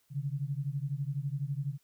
sine beating tone pair, 135.4 / 147.4 Hz, C#3 / D3, -40 / +7 cents, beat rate 12 Hz, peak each -34 / -35 dBFS, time 0.1-1.78 s, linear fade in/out 50 ms, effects white hiss -72 dBFS RMS until 1.83 s

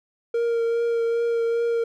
triangle tone with vibrato, 465 Hz, A#4, 4 cents flat, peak -18 dBFS, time 0.34-1.84 s, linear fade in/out 5 ms, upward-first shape triangle, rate 2.5 Hz, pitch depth 17 cents each way, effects none

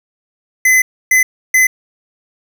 square tone bursts at uneven times, 2030 Hz, B6, 47 cents sharp, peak -8 dBFS, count 3, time 0.65-0.82 / 1.11-1.23 / 1.54-1.67 s, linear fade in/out 5 ms, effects none

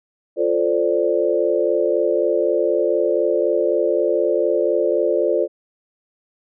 sine chord, D minor seventh, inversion first, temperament equal, 349.2 / 440 / 523.3 / 587.3 Hz, F4 / A4 / C5 / D5, 0 / 0 / 0 / 0 cents, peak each -21 dBFS, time 0.36-5.48 s, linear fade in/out 50 ms, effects none

